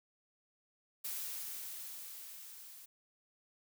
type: noise with level ramp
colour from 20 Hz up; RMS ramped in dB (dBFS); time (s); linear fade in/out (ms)
blue; -40 to -54; 1.04-2.86; 10
effects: none